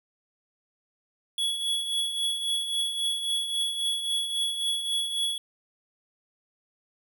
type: tone with tremolo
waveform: square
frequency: 3371 Hz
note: G#7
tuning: 25 cents sharp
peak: -24 dBFS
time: 1.38-5.38 s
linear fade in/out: 2 ms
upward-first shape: triangle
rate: 3.7 Hz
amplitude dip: 60%
effects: none